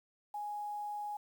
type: tone with quantisation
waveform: sine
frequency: 830.6 Hz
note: G#5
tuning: in tune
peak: -37 dBFS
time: 0.34-1.17 s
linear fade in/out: 5 ms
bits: 10
effects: none